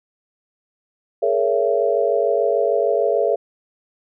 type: chord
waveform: sine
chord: A# half-diminished seventh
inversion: third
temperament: just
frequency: 419.5 / 466.2 / 559.4 / 671.3 Hz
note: G#4 / A#4 / C#5 / E5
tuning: +17 / 0 / +16 / +31 cents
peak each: -21 dBFS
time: 1.22-3.36 s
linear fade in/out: 10 ms
effects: none